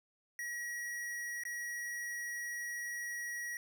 square tone with dropouts, 1911 Hz, A#6, 43 cents sharp, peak -39 dBFS, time 0.39-3.57 s, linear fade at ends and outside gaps 1 ms, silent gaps 1.436-1.452 s, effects none

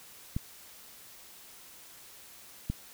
clicks, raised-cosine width 5 ms, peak -18 dBFS, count 2, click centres 0.365 / 2.7 s, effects white hiss -52 dBFS RMS until 2.93 s

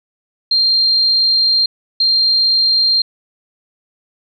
sine tone bursts at uneven times, 4186 Hz, C8, in tune, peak -10 dBFS, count 2, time 0.51-1.66 / 2-3.02 s, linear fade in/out 5 ms, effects none

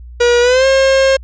45% pulse tone with pitch glide, 480.3 to 536 Hz, B4 to C5, -48 to +42 cents, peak -8 dBFS, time 0.2-1.17 s, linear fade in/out 10 ms, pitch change +190 cents, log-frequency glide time 0.41-0.66 s, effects added 60 Hz sine -30 dBFS peak until 1.23 s + resampled to 16000 Hz

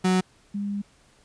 35% pulse / sine tone pair in turn, 185 / 202.4 Hz, F#3 / G#3, 0 / -44 cents, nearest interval major second, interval 156 cents, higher second, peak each -17 / -26 dBFS, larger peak first, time 0.04-0.21 / 0.54-0.82 s, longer second, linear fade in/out 10 ms, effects pink hiss -59 dBFS RMS until 1.24 s + resampled to 22050 Hz

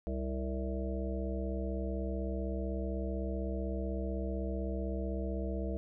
harmonic tone with a mistuned harmonic, 65.41 Hz, C2, in tune, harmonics 1 / 3 / 5 / 7 / 9 / 10, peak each -35 / -40 / -42 / -43 / -45 / -45 dBFS, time 0.07-5.77 s, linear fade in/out 0 ms, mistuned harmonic 9, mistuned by -31 cents, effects none

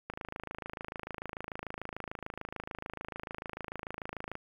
click train, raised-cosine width 0.5 ms, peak -23 dBFS, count 115, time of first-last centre 0.1-4.354 s, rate 26.8 Hz, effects 9-bit

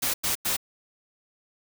white noise bursts, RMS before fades -26 dBFS, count 3, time 0.02-0.568 s, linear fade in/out 10 ms, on 120 ms, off 94 ms, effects none

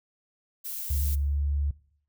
violet noise, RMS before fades -35 dBFS, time 0.64-1.16 s, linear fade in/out 20 ms
sine tone with pitch glide, 71.1 to 71.68 Hz, C#2 to D2, +45 to -41 cents, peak -24 dBFS, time 0.9-1.71 s, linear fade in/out 5 ms, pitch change +14 cents, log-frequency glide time 1.26-1.34 s
effects noise-tail reverb RT60 0.6 s tail -20 dB re dry

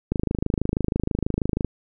click train, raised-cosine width 3 ms, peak -9 dBFS, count 41, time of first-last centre 0.12-1.647 s, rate 26.2 Hz, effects none

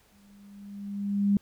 sine tone with exponential growth, 201.3 Hz, G3, 46 cents sharp, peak -18 dBFS, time 0.12-1.37 s, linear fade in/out 2 ms, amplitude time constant 270 ms, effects pink hiss -63 dBFS RMS until 1.41 s

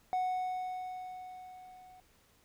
triangle tone with level ramp, 738 Hz, F#5, 5 cents flat, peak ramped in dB -26 to -52 dBFS, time 0.13-2 s, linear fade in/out 0 ms, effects tanh soft clip ceiling -22 dBFS + pink hiss -67 dBFS RMS until 2.44 s

